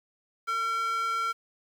square tone with high-pass filter, 454.1 Hz, A#4, 45 cents flat, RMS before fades -29 dBFS, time 0.47-1.33 s, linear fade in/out 20 ms, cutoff 1400 Hz, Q 4.1, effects low-pass 7000 Hz 12 dB/octave + 9-bit

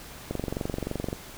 click train, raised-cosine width 2 ms, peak -16 dBFS, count 20, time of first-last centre 0.31-1.129 s, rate 23.2 Hz, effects pink hiss -44 dBFS RMS until 1.37 s

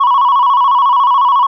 sine tone with vibrato, 1039 Hz, C6, 12 cents flat, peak -5 dBFS, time 0-1.47 s, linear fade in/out 10 ms, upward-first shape square, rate 14 Hz, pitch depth 100 cents each way, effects tanh soft clip ceiling -5 dBFS

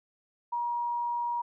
sine tone, 953 Hz, A#5, 38 cents sharp, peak -28 dBFS, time 0.52-1.42 s, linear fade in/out 10 ms, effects none

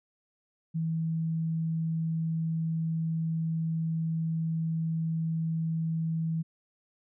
sine tone, 162.3 Hz, E3, 27 cents flat, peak -27 dBFS, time 0.74-6.43 s, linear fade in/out 20 ms, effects none

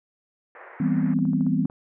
white band-pass noise, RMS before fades -45 dBFS, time 0.55-1.14 s, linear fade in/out 2 ms, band 380 to 2000 Hz, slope 48 dB/octave
sine chord, C major seventh, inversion first, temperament just, 163.52 / 196.22 / 245.3 / 261.6 Hz, E3 / G3 / B3 / C4, -14 / +2 / -12 / 0 cents, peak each -25 dBFS, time 0.8-1.66 s, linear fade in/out 5 ms
clicks, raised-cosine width 1 ms, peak -31 dBFS, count 9, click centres 0.967 / 1.031 / 1.189 / 1.253 / 1.333 / 1.409 / 1.466 / 1.653 / 1.699 s
effects none

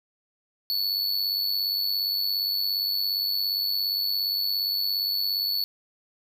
square tone with amplitude modulation, 4435 Hz, C#8, in tune, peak -22 dBFS, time 0.7-5.64 s, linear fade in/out 0 ms, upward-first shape sine, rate 97.3 Hz, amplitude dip 55%, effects none

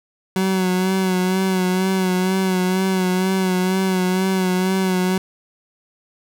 30% pulse tone with vibrato, 186.5 Hz, F#3, 14 cents sharp, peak -14 dBFS, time 0.36-5.18 s, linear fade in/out 2 ms, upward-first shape sine, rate 2.1 Hz, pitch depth 37 cents each way, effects none

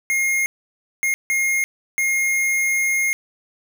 square tone bursts at uneven times, 2139 Hz, C7, 38 cents sharp, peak -18 dBFS, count 4, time 0.1-0.46 / 1.03-1.14 / 1.3-1.64 / 1.98-3.13 s, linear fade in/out 0 ms, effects none

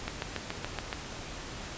click train, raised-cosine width 0.3 ms, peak -16 dBFS, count 7, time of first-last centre 0.08-0.929 s, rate 7.07 Hz, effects pink hiss -41 dBFS RMS until 1.77 s + resampled to 16000 Hz

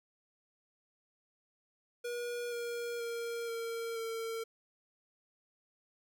square tone with pitch steps, 480.6 / 473.7 / 466.9 / 460.2 / 453.6 Hz, B4 / A#4 / A#4 / A#4 / A#4, -47 / +28 / +3 / -22 / -47 cents, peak -37 dBFS, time 2.04-4.44 s, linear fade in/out 10 ms, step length 480 ms, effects none

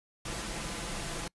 pink noise with comb filter, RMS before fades -37 dBFS, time 0.25-1.28 s, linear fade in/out 5 ms, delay 5.9 ms, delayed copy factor +0.5, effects noise-tail reverb RT60 0.1 s tail -26 dB re dry + resampled to 24000 Hz

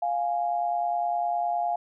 sine tone pair together, 701 / 830.8 Hz, F5 / G#5, +6 / 0 cents, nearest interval minor third, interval 294 cents, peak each -25 / -30 dBFS, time 0.02-1.76 s, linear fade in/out 5 ms, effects none

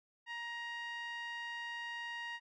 5% pulse tone with low-pass filter, 941 Hz, A#5, 16 cents sharp, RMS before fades -43 dBFS, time 0.26-2.4 s, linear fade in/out 50 ms, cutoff 2100 Hz, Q 2.2, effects none

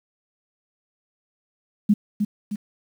sine tone with echo, 207.7 Hz, G#3, in tune, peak -12 dBFS, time 1.89-1.94 s, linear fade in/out 10 ms, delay 310 ms, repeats 2, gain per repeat -6 dB, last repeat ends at 2.56 s, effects 8-bit

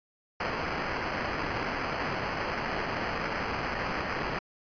white noise with sample-and-hold, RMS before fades -32 dBFS, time 0.4-4.39 s, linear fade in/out 5 ms, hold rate 3675 Hz, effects resampled to 11025 Hz

